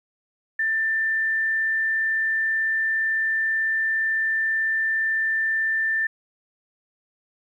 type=tone; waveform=sine; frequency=1781 Hz; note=A6; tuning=21 cents sharp; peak=-20 dBFS; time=0.59-6.07 s; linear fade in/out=5 ms; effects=10-bit